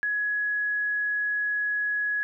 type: tone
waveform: sine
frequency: 1679 Hz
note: G#6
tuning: 18 cents sharp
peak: -24 dBFS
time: 0.03-2.23 s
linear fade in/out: 0 ms
effects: none